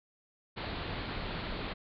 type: low-pass noise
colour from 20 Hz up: pink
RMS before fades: -38 dBFS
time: 0.56-1.74 s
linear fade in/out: 20 ms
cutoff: 4500 Hz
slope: 96 dB/octave
effects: none